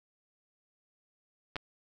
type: clicks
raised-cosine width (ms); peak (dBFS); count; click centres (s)
0.3; -20; 2; 1.558 / 1.565
effects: none